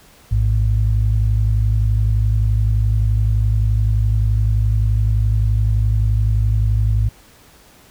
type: tone pair together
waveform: sine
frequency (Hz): 55.84 / 107.5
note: A1 / A2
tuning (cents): +26 / -40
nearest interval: major seventh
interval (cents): 1134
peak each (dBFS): -15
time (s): 0.31-7.09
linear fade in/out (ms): 10
effects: tanh soft clip ceiling -6 dBFS + pink hiss -48 dBFS RMS until 7.9 s